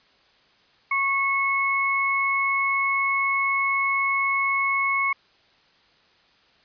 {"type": "tone pair together", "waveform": "sine", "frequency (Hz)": [1100, 2192], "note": ["C#6", "C#7"], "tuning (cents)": [-14, -20], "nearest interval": "octave", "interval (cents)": 1194, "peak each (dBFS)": [-24, -22], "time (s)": [0.91, 5.13], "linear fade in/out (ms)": 5, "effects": ["white hiss -59 dBFS RMS until 6.64 s", "resampled to 11025 Hz"]}